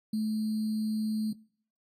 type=tone with sample-and-hold; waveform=sine; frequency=216.7 Hz; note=A3; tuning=26 cents flat; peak=-27 dBFS; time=0.13-1.33 s; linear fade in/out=5 ms; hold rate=4410 Hz; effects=noise-tail reverb RT60 0.6 s tail -25 dB re dry + AAC 48 kbps